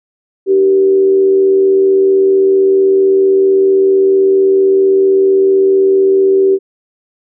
sine tone with frequency modulation, 386.3 Hz, G4, 25 cents flat, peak -6 dBFS, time 0.46-6.59 s, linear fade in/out 50 ms, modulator 84.4 Hz, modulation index 0.3, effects none

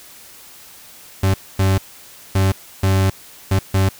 40% pulse tone bursts at uneven times, 95.8 Hz, G2, 39 cents flat, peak -12 dBFS, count 6, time 1.23-1.34 / 1.59-1.78 / 2.35-2.52 / 2.83-3.1 / 3.51-3.59 / 3.74-3.89 s, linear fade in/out 5 ms, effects white hiss -42 dBFS RMS until 3.99 s

